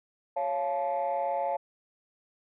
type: chord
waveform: sine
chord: Db augmented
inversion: none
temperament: just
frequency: 554.4 / 693 / 866.2 Hz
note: Db5 / F5 / A5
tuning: 0 / -14 / -27 cents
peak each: -30 dBFS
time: 0.36-1.57 s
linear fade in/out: 10 ms
effects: tanh soft clip ceiling -22 dBFS